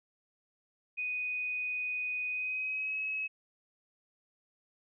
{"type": "tone with pitch glide", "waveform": "sine", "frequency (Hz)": [2489, 2566], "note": ["D#7", "E7"], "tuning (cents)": [0, -47], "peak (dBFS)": -32, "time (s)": [0.97, 3.28], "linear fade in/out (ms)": 20, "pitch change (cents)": 53, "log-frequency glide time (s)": [2.29, 2.99], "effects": []}